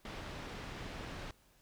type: low-pass noise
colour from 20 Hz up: pink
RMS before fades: -45 dBFS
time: 0.05-1.31 s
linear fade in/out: 2 ms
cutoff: 3800 Hz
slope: 12 dB/octave
effects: pink hiss -68 dBFS RMS until 1.61 s